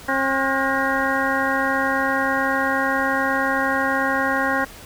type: harmonic tone with a mistuned harmonic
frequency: 268.9 Hz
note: C4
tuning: 47 cents sharp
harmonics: 1 / 2 / 3 / 4 / 5 / 6 / 7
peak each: -26 / -26 / -26 / -26 / -26 / -26 / -26 dBFS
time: 0.08-4.65 s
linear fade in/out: 10 ms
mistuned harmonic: 5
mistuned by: +100 cents
effects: pink hiss -41 dBFS RMS until 4.85 s